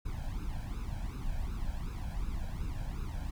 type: noise with flanger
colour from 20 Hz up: brown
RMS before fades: -36 dBFS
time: 0.05-3.31 s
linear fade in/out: 10 ms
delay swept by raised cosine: 0.77 to 1.28 ms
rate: 2.7 Hz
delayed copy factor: +0.85
effects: none